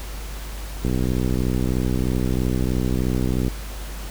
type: click train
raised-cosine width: 3 ms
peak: -10 dBFS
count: 167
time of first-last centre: 0.85-3.481 s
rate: 63.1 Hz
effects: added 50 Hz sine -30 dBFS peak until 4.1 s + pink hiss -38 dBFS RMS until 4.1 s